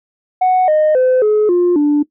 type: tone with pitch steps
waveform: sine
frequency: 740 / 615.1 / 511.3 / 425 / 353.3 / 293.7 Hz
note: F#5 / D#5 / C5 / G#4 / F4 / D4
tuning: 0 / -20 / -40 / +40 / +20 / 0 cents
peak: -7 dBFS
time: 0.41-2.03 s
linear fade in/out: 10 ms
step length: 270 ms
effects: noise-tail reverb RT60 0.1 s tail -19 dB re dry + tanh soft clip ceiling -7 dBFS